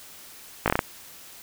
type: slowing click train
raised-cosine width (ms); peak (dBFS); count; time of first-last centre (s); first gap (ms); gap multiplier
0.5; -5; 6; 0.66-0.791; 18; 1.19
effects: white hiss -46 dBFS RMS until 1.42 s